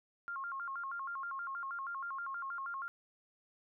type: tone with vibrato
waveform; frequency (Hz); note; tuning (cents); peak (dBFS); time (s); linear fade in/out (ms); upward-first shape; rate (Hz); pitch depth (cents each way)
sine; 1229; D#6; -22; -38; 0.28-2.88; 0; square; 6.3; 220
effects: none